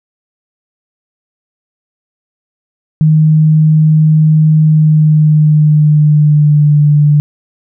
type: tone with pitch glide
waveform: sine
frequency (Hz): 155.56 to 147.85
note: D#3 to D3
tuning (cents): 0 to +12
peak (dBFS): -4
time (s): 3.01-7.2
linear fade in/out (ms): 0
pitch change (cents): -88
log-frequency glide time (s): 4.61-6.79
effects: none